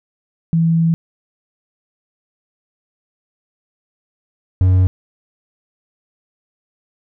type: tone pair in turn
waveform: sine / triangle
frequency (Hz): 164.81 / 92.5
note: E3 / F#2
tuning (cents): 0 / 0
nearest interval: minor seventh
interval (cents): 1000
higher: first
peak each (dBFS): -11 / -7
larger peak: second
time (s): 0.53-0.94 / 4.61-4.87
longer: first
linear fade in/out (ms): 0
effects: none